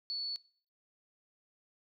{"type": "tone", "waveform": "sine", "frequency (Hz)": 4435, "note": "C#8", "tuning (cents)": 0, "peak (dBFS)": -34, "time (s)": [0.1, 0.36], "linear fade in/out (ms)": 0, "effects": ["noise-tail reverb RT60 0.5 s tail -22 dB re dry"]}